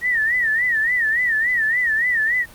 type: tone with vibrato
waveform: sine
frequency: 1864.7 Hz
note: A#6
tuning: in tune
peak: -16 dBFS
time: 0.01-2.46 s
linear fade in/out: 50 ms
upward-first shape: sine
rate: 3.5 Hz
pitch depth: 130 cents each way
effects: pink hiss -44 dBFS RMS until 2.54 s + Opus 48 kbps